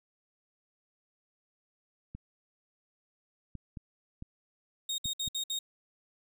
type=clicks; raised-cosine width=5 ms; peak=-29 dBFS; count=6; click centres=2.15 / 3.553 / 3.772 / 4.224 / 5.057 / 5.277 s
type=tone bursts; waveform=30% pulse; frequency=3720 Hz; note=A#7; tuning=4 cents flat; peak=-29 dBFS; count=5; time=4.89-5.59 s; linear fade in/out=5 ms; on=92 ms; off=60 ms
effects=none